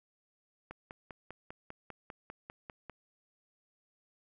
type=click train; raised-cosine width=0.5 ms; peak=-29 dBFS; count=12; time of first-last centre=0.71-2.897 s; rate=5.03 Hz; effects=none